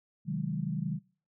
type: chord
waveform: sine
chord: Ab dominant seventh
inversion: first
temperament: just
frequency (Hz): 129.78 / 155.74 / 186.89 / 207.7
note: C3 / Eb3 / Gb3 / Ab3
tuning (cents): -14 / +2 / +18 / 0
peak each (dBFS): -39 / -33 / -35 / -38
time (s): 0.25-1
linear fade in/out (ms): 50
effects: noise-tail reverb RT60 0.4 s tail -24 dB re dry